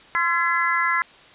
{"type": "harmonic tone with a mistuned harmonic", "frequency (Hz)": 338.3, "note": "E4", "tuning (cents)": 45, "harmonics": [3, 4, 5, 6], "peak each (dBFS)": [-24, -24, -24, -24], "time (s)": [0.15, 1.02], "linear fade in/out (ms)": 0, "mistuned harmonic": 3, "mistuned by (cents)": 39, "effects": ["white hiss -48 dBFS RMS until 1.34 s", "resampled to 8000 Hz"]}